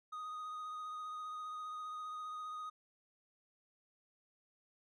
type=tone with vibrato; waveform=triangle; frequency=1244.5 Hz; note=D#6; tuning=in tune; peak=-40 dBFS; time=0.12-2.7 s; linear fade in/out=10 ms; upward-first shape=sine; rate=15 Hz; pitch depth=18 cents each way; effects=resampled to 24000 Hz